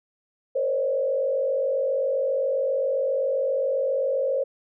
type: tone with frequency modulation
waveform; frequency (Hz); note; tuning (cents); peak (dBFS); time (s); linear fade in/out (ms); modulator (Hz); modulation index
sine; 538; C5; +48; -21; 0.55-4.44; 10; 47.5; 1
effects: none